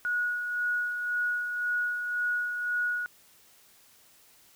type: tone with tremolo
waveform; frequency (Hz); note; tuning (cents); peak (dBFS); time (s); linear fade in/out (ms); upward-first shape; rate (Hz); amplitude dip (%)
sine; 1456; F#6; -28; -25; 0.05-3.06; 0; sine; 1.9; 45
effects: white hiss -59 dBFS RMS until 4.55 s